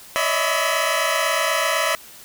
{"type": "tone cluster", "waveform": "15% pulse", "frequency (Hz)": [569, 628, 656, 1003], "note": ["C#5", "D#5", "E5", "B5"], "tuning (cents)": [45, 16, -9, 26], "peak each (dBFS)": -18, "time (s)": [0.16, 1.95], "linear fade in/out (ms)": 0, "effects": ["white hiss -43 dBFS RMS until 2.24 s"]}